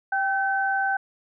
sine tone pair together, 784 / 1532.2 Hz, G5 / G6, 0 / -40 cents, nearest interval octave, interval 1160 cents, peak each -24 dBFS, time 0.12-0.97 s, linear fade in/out 5 ms, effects none

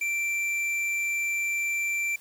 sine tone with tanh clipping, 2349 Hz, D7, in tune, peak -27 dBFS, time 0.01-2.16 s, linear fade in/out 5 ms, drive 10 dB, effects white hiss -53 dBFS RMS until 2.2 s

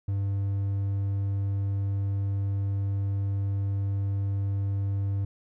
triangle tone, 99 Hz, G2, 18 cents sharp, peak -23 dBFS, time 0.08-5.25 s, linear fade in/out 5 ms, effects none

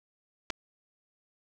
clicks, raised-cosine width 0.2 ms, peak -16 / -15 dBFS, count 2, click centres 0.501 / 0.504 s, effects none

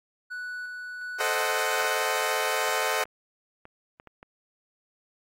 triangle tone with tremolo, 1480 Hz, F#6, in tune, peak -31 dBFS, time 0.3-1.98 s, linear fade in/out 20 ms, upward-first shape square, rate 1.4 Hz, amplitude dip 25%
15% pulse chord, A diminished seventh, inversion none, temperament equal with one note detuned, 440 / 523.3 / 622.3 / 748.2 Hz, A4 / C5 / Eb5 / Gb5, 0 / 0 / 0 / +19 cents, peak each -24 dBFS, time 1.2-3.04 s, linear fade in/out 5 ms
clicks, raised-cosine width 0.5 ms, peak -31 dBFS, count 6, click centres 2.692 / 3.055 / 3.654 / 3.999 / 4.073 / 4.229 s
effects AAC 48 kbps

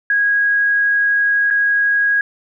sine tone with dropouts, 1648 Hz, G#6, 14 cents flat, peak -12 dBFS, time 0.1-2.21 s, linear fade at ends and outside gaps 2 ms, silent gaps 1.503-1.508 s, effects none

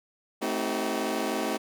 20% pulse chord, A diminished seventh, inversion none, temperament just, 220 / 264 / 316.8 / 380.2 Hz, A3 / C4 / Eb4 / Gb4, 0 / +16 / +31 / +47 cents, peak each -28 dBFS, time 0.41-1.58 s, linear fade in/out 20 ms, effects none

